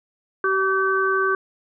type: harmonic tone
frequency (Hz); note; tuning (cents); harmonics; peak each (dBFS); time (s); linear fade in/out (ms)
384.1; G4; -35; 1 / 3 / 4; -22 / -22 / -22; 0.44-1.35; 2
effects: none